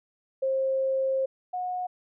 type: tone pair in turn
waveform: sine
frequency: 532 / 727.8 Hz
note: C5 / F#5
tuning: +29 / -29 cents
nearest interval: perfect fourth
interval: 542 cents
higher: second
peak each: -23 / -28 dBFS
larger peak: first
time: 0.42-1.26 / 1.53-1.87 s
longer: first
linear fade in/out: 10 ms
effects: none